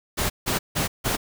pink noise bursts, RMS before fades -24 dBFS, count 4, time 0.17-1.17 s, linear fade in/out 20 ms, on 130 ms, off 160 ms, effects none

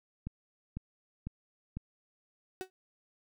click train, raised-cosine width 5 ms, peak -25 dBFS, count 4, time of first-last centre 0.27-1.77 s, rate 2 Hz
35% pulse tone with exponential decay, 374.4 Hz, F#4, 20 cents sharp, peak -31 dBFS, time 2.61-2.7 s, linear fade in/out 0 ms, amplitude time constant 18 ms
effects none

